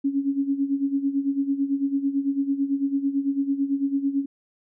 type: tone with tremolo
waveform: sine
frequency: 277.2 Hz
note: C#4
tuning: in tune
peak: -18 dBFS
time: 0.04-4.26 s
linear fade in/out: 10 ms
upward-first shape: sine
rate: 9 Hz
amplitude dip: 75%
effects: none